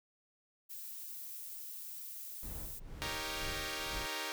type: noise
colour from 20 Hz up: violet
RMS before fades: -46 dBFS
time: 0.69-2.8 s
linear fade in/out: 20 ms
type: noise with tremolo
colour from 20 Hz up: brown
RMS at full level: -43 dBFS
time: 2.43-4.06 s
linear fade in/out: 0 ms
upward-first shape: sine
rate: 2.1 Hz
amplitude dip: 75%
type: chord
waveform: 5% pulse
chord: Eb dominant seventh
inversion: none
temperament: equal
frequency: 311.1 / 392 / 466.2 / 554.4 Hz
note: Eb4 / G4 / Bb4 / Db5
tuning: 0 / 0 / 0 / 0 cents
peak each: -32 dBFS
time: 3.02-4.32 s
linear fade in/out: 0 ms
effects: none